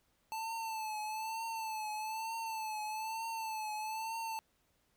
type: tone with vibrato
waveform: square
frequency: 880 Hz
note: A5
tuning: in tune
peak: -38 dBFS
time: 0.32-4.39 s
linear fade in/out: 0 ms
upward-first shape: triangle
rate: 1.1 Hz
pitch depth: 63 cents each way
effects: pink hiss -75 dBFS RMS until 4.96 s